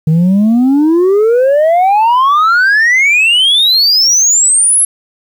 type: exponential sweep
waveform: sine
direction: up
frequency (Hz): 153.2 to 11120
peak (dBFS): -3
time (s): 0.07-4.85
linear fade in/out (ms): 5
effects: tanh soft clip ceiling -5 dBFS + 7-bit